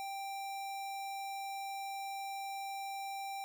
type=tone; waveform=square; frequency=786 Hz; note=G5; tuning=4 cents sharp; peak=-40 dBFS; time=0-3.44 s; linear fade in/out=0 ms; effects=none